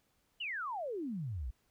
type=exponential sweep; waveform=sine; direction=down; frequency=3052 to 53.4 Hz; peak=-36 dBFS; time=0.4-1.51 s; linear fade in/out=10 ms; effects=pink hiss -75 dBFS RMS until 1.7 s